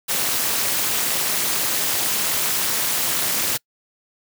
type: noise with amplitude modulation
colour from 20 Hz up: white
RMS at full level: -18 dBFS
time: 0.08-3.58 s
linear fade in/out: 20 ms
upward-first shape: sine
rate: 238 Hz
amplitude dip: 80%
effects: noise-tail reverb RT60 0.1 s tail -26 dB re dry + high-pass 100 Hz 12 dB/octave